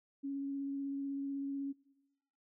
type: tone with vibrato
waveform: sine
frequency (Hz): 277.2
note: C#4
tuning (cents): 0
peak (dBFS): -36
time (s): 0.23-1.73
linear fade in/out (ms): 20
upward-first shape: sine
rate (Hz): 16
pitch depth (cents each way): 12
effects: noise-tail reverb RT60 0.9 s tail -20 dB re dry